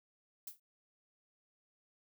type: noise with exponential decay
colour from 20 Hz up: violet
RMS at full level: -40 dBFS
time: 0.47-0.6 s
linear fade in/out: 5 ms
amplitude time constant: 27 ms
effects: none